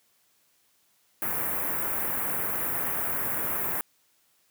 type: band-stop noise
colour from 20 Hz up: white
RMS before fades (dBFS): -29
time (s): 1.22-3.81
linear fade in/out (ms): 0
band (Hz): 1900 to 12000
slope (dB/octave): 24
effects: white hiss -67 dBFS RMS until 4.5 s + high-pass 80 Hz 12 dB/octave